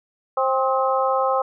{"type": "harmonic tone with a mistuned harmonic", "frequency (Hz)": 264.4, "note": "C4", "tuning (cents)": 18, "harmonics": [2, 3, 4, 5], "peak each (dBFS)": [-21, -23, -24, -25], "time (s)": [0.37, 1.42], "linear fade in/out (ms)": 5, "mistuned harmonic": 5, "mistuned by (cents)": -55, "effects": []}